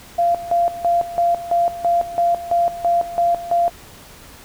sine tone with tremolo, 690 Hz, F5, 21 cents flat, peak -13 dBFS, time 0.18-3.7 s, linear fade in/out 10 ms, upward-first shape square, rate 3 Hz, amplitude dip 80%, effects pink hiss -42 dBFS RMS until 4.44 s

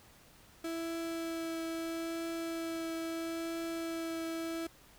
35% pulse tone with vibrato, 329.6 Hz, E4, in tune, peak -34 dBFS, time 0.64-4.67 s, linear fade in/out 5 ms, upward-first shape triangle, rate 0.76 Hz, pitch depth 11 cents each way, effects pink hiss -60 dBFS RMS until 4.98 s

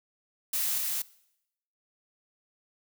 blue noise with echo, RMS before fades -29 dBFS, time 0.53-0.78 s, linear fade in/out 5 ms, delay 240 ms, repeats 1, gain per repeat -2 dB, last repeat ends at 1.02 s, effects noise-tail reverb RT60 0.8 s tail -21 dB re dry

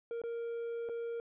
triangle tone with dropouts, 466.2 Hz, A#4, in tune, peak -34 dBFS, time 0.11-1.2 s, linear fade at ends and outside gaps 1 ms, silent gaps 0.217-0.237 / 0.889-0.895 s, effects resampled to 8000 Hz

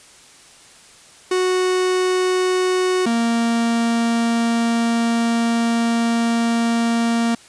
45% pulse tone pair in turn, 368.5 / 232.1 Hz, F#4 / A#3, -7 / -7 cents, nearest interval minor sixth, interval 800 cents, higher first, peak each -16 dBFS, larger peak neither, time 1.31-3.06 / 3.06-7.35 s, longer second, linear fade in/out 5 ms, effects white hiss -46 dBFS RMS until 7.48 s + resampled to 22050 Hz

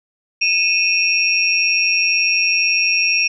sine tone cluster, 2472 / 2654 / 5580 Hz, D#7 / E7 / F8, -12 / +11 / -2 cents, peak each -18 dBFS, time 0.41-3.28 s, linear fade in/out 10 ms, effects none

